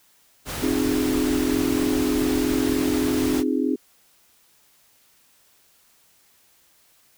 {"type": "noise", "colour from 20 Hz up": "pink", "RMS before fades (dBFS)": -30, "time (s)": [0.45, 3.44], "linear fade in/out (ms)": 50}
{"type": "chord", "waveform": "sine", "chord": "F minor seventh", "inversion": "second", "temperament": "equal with one note detuned", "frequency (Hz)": [261.6, 304.9, 349.2, 415.3], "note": ["C4", "Eb4", "F4", "Ab4"], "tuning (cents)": [0, -35, 0, 0], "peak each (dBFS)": [-23, -24, -29, -28], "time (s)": [0.62, 3.76], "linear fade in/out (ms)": 10}
{"effects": ["white hiss -59 dBFS RMS until 7.17 s"]}